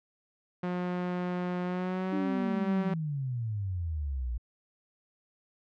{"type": "tone with pitch glide", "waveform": "sawtooth", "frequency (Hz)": [179.1, 191.95], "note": ["F3", "G3"], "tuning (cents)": [44, -36], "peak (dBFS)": -26, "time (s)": [0.63, 2.94], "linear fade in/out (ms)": 5, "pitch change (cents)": 120, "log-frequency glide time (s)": [1.64, 2.29]}
{"type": "exponential sweep", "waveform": "sine", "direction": "down", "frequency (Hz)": [306.1, 56.7], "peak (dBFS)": -30, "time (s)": [2.12, 4.38], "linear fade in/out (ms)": 10}
{"effects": ["low-pass 2000 Hz 12 dB/octave"]}